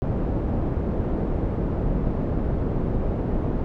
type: low-pass noise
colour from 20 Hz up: pink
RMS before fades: -24 dBFS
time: 0.02-3.64 s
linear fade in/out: 0 ms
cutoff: 490 Hz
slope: 12 dB/octave
effects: none